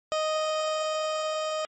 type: tone with level ramp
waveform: 30% pulse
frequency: 622.3 Hz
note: D#5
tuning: in tune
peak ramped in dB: -22 to -25 dBFS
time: 0.12-1.65 s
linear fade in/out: 0 ms
effects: MP3 32 kbps